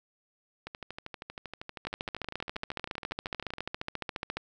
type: two click trains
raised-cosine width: 0.3 ms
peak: -23 / -17 dBFS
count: 38 / 37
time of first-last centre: 0.67-3.583 / 1.87-4.37 s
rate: 12.7 / 14.4 Hz
effects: none